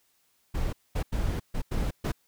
brown noise bursts at uneven times, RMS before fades -28 dBFS, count 6, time 0.54-0.73 / 0.95-1.03 / 1.12-1.4 / 1.54-1.62 / 1.71-1.91 / 2.04-2.12 s, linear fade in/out 10 ms, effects white hiss -69 dBFS RMS until 2.27 s

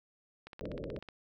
click train, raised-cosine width 0.3 ms, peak -31 dBFS, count 11, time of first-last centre 0.47-1.087 s, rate 16.2 Hz
white low-pass noise, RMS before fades -41 dBFS, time 0.61-0.99 s, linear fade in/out 0 ms, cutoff 590 Hz, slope 96 dB/octave
effects none

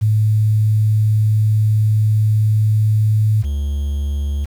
sine / triangle tone pair in turn, 107.7 / 71.45 Hz, A2 / D2, -37 / -47 cents, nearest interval perfect fifth, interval 710 cents, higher first, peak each -11 / -15 dBFS, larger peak first, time 0.01-3.43 / 3.43-4.46 s, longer first, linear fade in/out 20 ms, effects 7-bit

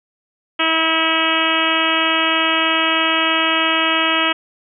harmonic tone, 323.1 Hz, E4, 35 cents flat, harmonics 1 / 2 / 3 / 4 / 5 / 6 / 7 / 8 / 9 / 10, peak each -24 / -25 / -25 / -21 / -25 / -25 / -24 / -23 / -21 / -24 dBFS, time 0.59-4.33 s, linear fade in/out 10 ms, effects none

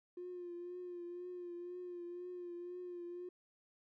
triangle tone with vibrato, 353.6 Hz, F4, 22 cents sharp, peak -40 dBFS, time 0.17-3.29 s, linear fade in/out 5 ms, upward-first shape triangle, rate 2 Hz, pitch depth 40 cents each way, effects tanh soft clip ceiling -41 dBFS

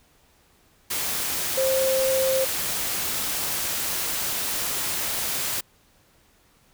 sine tone in noise, 528 Hz, C5, 16 cents sharp, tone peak -20 dBFS, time 1.57-2.45 s, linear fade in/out 10 ms, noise white, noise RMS -27 dBFS, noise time 0.9-5.61 s, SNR +4 dB, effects pink hiss -60 dBFS RMS until 6.73 s

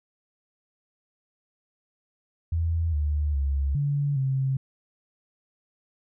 sine tone with pitch steps, 82.8 / 74.2 / 69.3 / 143 / 133.7 Hz, E2 / D2 / C#2 / D3 / C3, +8 / +18 / 0 / -46 / +38 cents, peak -22 dBFS, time 2.52-4.57 s, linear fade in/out 5 ms, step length 410 ms, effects none

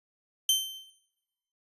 sawtooth tone with exponential decay, 3103 Hz, G7, 18 cents flat, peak -16 dBFS, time 0.49-0.9 s, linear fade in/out 2 ms, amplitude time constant 89 ms, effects noise-tail reverb RT60 1.0 s tail -18 dB re dry + resampled to 32000 Hz

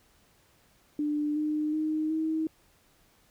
sine tone with pitch steps, 297.1 / 303.7 / 310.4 / 317.3 Hz, D4 / D#4 / D#4 / D#4, +20 / -42 / -4 / +34 cents, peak -26 dBFS, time 0.99-2.47 s, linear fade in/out 2 ms, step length 370 ms, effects pink hiss -64 dBFS RMS until 3.3 s

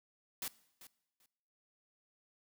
white noise with echo, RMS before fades -40 dBFS, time 0.42-0.48 s, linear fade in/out 2 ms, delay 390 ms, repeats 2, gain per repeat -15 dB, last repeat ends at 1.26 s, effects noise-tail reverb RT60 0.9 s tail -20 dB re dry

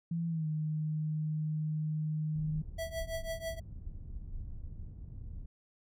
sine tone with pitch glide, 167.4 to 154.4 Hz, E3 to D#3, +27 to -13 cents, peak -31 dBFS, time 0.11-2.62 s, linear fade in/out 5 ms, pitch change -140 cents, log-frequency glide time 0.28-0.47 s
pink low-pass noise, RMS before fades -43 dBFS, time 2.35-5.46 s, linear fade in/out 5 ms, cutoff 100 Hz, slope 12 dB/octave
square tone with tremolo, 656 Hz, E5, 9 cents flat, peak -34 dBFS, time 2.78-3.6 s, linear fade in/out 10 ms, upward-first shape triangle, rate 6.1 Hz, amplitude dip 95%
effects none

